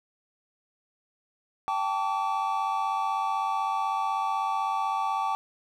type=chord; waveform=triangle; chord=G suspended second; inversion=none; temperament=equal with one note detuned; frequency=784 / 880 / 1147.2 Hz; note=G5 / A5 / D6; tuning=0 / 0 / -41 cents; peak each=-28 dBFS; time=1.68-5.35 s; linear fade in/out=0 ms; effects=none